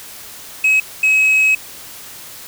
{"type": "tone bursts at uneven times", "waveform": "sine", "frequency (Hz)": 2557, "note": "D#7", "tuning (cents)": 47, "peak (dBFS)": -7, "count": 2, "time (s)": [[0.64, 0.8], [1.03, 1.55]], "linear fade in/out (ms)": 5, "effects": ["tanh soft clip ceiling -9 dBFS", "white hiss -35 dBFS RMS until 2.47 s"]}